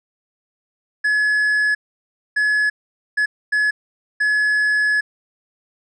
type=tone bursts at uneven times; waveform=triangle; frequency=1700 Hz; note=G#6; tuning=40 cents sharp; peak=-13 dBFS; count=5; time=1.04-1.75 / 2.36-2.7 / 3.17-3.26 / 3.52-3.71 / 4.2-5.01 s; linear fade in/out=10 ms; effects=resampled to 24000 Hz